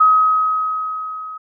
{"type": "tone with level ramp", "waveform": "sine", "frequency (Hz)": 1268, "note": "D#6", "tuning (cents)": 32, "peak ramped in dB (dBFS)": [-7, -28], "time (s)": [0, 1.38], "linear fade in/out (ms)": 10, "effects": []}